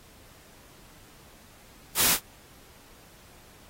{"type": "noise with echo", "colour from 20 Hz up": "white", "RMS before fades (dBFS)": -22, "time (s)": [1.95, 2.18], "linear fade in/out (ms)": 50, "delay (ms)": 29, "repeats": 1, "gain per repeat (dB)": -13, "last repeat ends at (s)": 2.209, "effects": ["pink hiss -54 dBFS RMS until 3.69 s", "AAC 48 kbps"]}